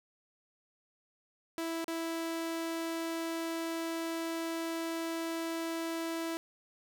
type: tone with dropouts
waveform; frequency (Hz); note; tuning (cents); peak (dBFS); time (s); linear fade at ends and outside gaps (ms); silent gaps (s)
sawtooth; 329.6; E4; 0; -30; 1.58-6.37; 0; 1.843-1.881
effects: none